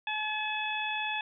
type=harmonic tone; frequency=856 Hz; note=A5; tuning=48 cents flat; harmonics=1 / 2 / 3 / 4; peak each=-35 / -37 / -34 / -38 dBFS; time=0.07-1.21 s; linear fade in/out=2 ms; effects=none